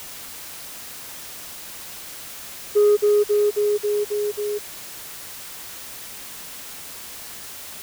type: tone with echo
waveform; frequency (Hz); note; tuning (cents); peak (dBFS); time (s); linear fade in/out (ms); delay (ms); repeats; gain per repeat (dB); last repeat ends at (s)
sine; 415.3; G#4; 0; -10; 2.75-2.97; 20; 270; 6; -2; 4.59
effects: tanh soft clip ceiling -10 dBFS + white hiss -37 dBFS RMS until 7.82 s